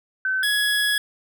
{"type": "tone pair in turn", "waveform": ["sine", "25% pulse"], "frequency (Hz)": [1529, 1677.5], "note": ["G6", "G#6"], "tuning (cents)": [-44, 17], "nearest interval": "major second", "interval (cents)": 161, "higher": "second", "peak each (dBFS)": [-20, -15], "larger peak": "second", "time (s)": [[0.25, 0.43], [0.43, 0.98]], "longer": "second", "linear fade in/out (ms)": 2, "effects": []}